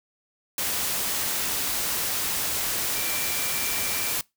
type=tone in noise; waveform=sine; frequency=2349 Hz; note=D7; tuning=in tune; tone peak=-36 dBFS; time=2.95-4.14 s; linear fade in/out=2 ms; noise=white; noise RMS=-27 dBFS; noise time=0.58-4.21 s; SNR=-12 dB; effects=noise-tail reverb RT60 0.2 s tail -23 dB re dry